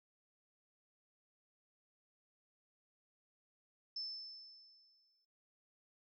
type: tone with exponential decay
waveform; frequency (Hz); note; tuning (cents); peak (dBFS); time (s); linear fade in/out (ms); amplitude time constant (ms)
sine; 5274; E8; 0; -39; 3.96-5.25; 5; 280
effects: noise-tail reverb RT60 0.7 s tail -19 dB re dry